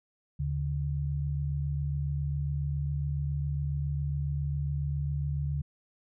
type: tone pair together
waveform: sine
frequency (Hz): 76.13 / 143.4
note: D#2 / D3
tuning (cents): -37 / -41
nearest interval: major seventh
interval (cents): 1096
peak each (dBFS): -32 / -30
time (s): 0.39-5.62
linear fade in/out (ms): 10
effects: none